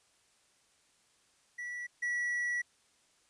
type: tone pair in turn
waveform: triangle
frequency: 1949 / 1939.6 Hz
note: B6 / B6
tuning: -23 / -32 cents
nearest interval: unison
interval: 9 cents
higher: first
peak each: -36 / -29 dBFS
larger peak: second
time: 1.58-1.87 / 2.02-2.62 s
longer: second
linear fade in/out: 10 ms
effects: white hiss -69 dBFS RMS until 3.29 s + resampled to 22050 Hz